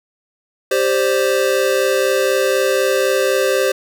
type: chord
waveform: square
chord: G suspended fourth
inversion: none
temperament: equal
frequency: 392 / 523.3 / 587.3 Hz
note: G4 / C5 / D5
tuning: 0 / 0 / 0 cents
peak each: -19 / -17 / -23 dBFS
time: 0.71-3.72 s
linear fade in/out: 5 ms
effects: none

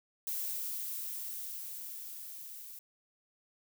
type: noise with level ramp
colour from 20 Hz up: violet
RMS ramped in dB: -36 to -48 dBFS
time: 0.27-2.79 s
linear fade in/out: 2 ms
effects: none

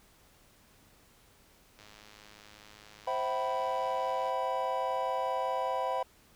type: click train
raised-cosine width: 0.2 ms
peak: -35 dBFS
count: 264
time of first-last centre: 1.79-4.295 s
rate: 105 Hz
type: chord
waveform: triangle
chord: C major seventh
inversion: none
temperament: equal with one note detuned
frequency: 523.3 / 659.3 / 764.3 / 987.8 Hz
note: C5 / E5 / G5 / B5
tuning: 0 / 0 / -44 / 0 cents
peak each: -33 / -35 / -33 / -32 dBFS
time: 3.07-6.03 s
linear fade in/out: 5 ms
effects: pink hiss -62 dBFS RMS until 6.35 s

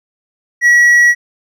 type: tone with hard clipping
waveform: sine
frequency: 1925 Hz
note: B6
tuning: 45 cents flat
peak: -6 dBFS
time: 0.61-1.15 s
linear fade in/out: 50 ms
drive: 3 dB
effects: none

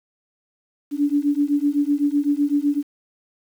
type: beating tone pair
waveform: sine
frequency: 285 / 292.9 Hz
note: C#4 / D4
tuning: +48 / -5 cents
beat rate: 7.9 Hz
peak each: -20 dBFS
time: 0.91-2.83 s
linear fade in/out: 50 ms
effects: 8-bit

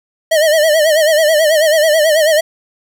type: tone with vibrato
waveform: square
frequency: 622.3 Hz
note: D#5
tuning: in tune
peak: -9 dBFS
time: 0.31-2.41 s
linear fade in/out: 10 ms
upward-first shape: sine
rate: 9.2 Hz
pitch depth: 91 cents each way
effects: 8-bit

